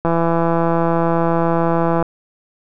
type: click train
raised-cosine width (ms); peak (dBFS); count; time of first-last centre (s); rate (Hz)
1; -4; 331; 0.05-2.026; 167
effects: none